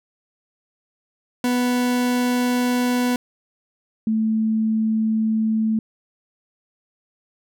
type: tone pair in turn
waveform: 40% pulse / sine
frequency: 246.9 / 220 Hz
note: B3 / A3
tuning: 0 / 0 cents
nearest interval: major second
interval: 200 cents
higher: first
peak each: -17 dBFS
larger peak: neither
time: 1.44-3.16 / 4.07-5.79 s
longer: neither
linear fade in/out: 2 ms
effects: none